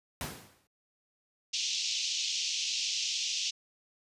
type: noise with exponential decay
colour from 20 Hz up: pink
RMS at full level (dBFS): -34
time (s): 0.21-0.67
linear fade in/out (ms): 1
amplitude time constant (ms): 99
type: band-pass noise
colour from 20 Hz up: white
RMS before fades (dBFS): -33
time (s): 1.53-3.51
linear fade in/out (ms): 10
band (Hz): 2600 to 6400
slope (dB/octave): 48
effects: high-pass 80 Hz 12 dB/octave + resampled to 32000 Hz